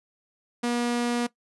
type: tone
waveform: sawtooth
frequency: 240 Hz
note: B3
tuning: 49 cents flat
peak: -20 dBFS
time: 0.63-1.27 s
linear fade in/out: 10 ms
effects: noise-tail reverb RT60 0.1 s tail -18 dB re dry + resampled to 24000 Hz